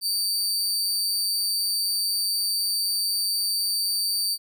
sawtooth tone with amplitude modulation, 4612 Hz, D8, 32 cents flat, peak -18 dBFS, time 0.01-4.38 s, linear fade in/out 50 ms, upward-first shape sine, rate 193 Hz, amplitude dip 45%, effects none

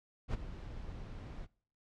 brown noise with ADSR envelope, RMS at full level -32 dBFS, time 0.28-1.47 s, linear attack 56 ms, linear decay 20 ms, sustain -13 dB, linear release 33 ms, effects noise-tail reverb RT60 0.5 s tail -23 dB re dry + low-pass 5000 Hz 12 dB/octave

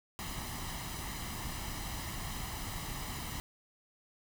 pink noise with comb filter, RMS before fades -40 dBFS, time 0.19-3.4 s, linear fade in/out 0 ms, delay 1 ms, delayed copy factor +0.6, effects none

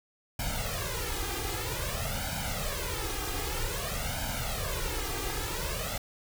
pink noise with flanger, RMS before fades -33 dBFS, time 0.39-5.98 s, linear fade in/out 5 ms, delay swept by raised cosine 1.3 to 2.5 ms, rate 0.52 Hz, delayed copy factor +0.9, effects none

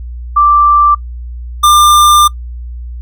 sine / square tone pair in turn, 1174.7 / 1195.2 Hz, D6 / D6, 0 / +30 cents, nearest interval unison, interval 30 cents, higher second, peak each -4 dBFS, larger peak neither, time 0.36-0.95 / 1.63-2.28 s, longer second, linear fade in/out 10 ms, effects noise-tail reverb RT60 0.1 s tail -23 dB re dry + added 60 Hz sine -21 dBFS peak until 3.01 s

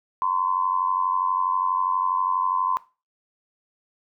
sine tone with amplitude modulation, 1027 Hz, C6, 33 cents flat, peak -17 dBFS, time 0.22-2.77 s, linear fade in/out 0 ms, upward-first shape sine, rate 92.3 Hz, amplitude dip 85%, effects noise-tail reverb RT60 0.3 s tail -18 dB re dry

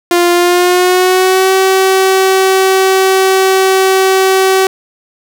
sawtooth tone with pitch glide, 349.2 to 380.8 Hz, F4 to F#4, 0 to +50 cents, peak -3 dBFS, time 0.11-4.67 s, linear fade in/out 2 ms, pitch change +150 cents, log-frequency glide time 0.33-1.52 s, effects none

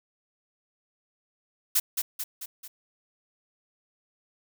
blue noise with echo, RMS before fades -22 dBFS, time 1.75-1.8 s, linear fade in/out 10 ms, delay 220 ms, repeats 4, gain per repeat -5 dB, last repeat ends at 2.68 s, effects none

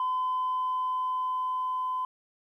sine tone with level ramp, 1018 Hz, C6, 48 cents flat, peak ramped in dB -24 to -27 dBFS, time 0-2.05 s, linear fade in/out 2 ms, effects tanh soft clip ceiling -23 dBFS + 11-bit

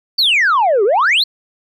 sine exponential two-way sweep, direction down then up, 4699 to 378.7 to 4479 Hz, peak -8 dBFS, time 0.18-1.24 s, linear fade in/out 10 ms, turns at 0.84 s, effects tanh soft clip ceiling -8 dBFS

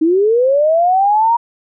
sine linear sweep, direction up, 306.6 to 951 Hz, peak -9 dBFS, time 0.01-1.37 s, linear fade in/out 10 ms, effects none

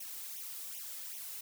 blue noise with flanger, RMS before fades -44 dBFS, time 0-1.41 s, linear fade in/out 5 ms, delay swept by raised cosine 0.32 to 2.42 ms, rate 2.6 Hz, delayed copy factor +1, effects none

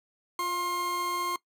40% pulse tone pair together, 350 / 1064.7 Hz, F4 / C6, +4 / +30 cents, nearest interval octave + perfect fifth, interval 1926 cents, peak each -37 / -28 dBFS, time 0.39-1.36 s, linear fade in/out 2 ms, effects noise-tail reverb RT60 0.1 s tail -20 dB re dry

